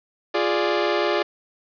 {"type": "chord", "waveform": "sawtooth", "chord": "D diminished", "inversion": "first", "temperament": "equal", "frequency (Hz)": [349.2, 415.3, 587.3], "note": ["F4", "Ab4", "D5"], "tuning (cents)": [0, 0, 0], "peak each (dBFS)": -20, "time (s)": [0.34, 1.23], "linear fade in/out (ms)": 10, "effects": ["resampled to 11025 Hz", "7-bit"]}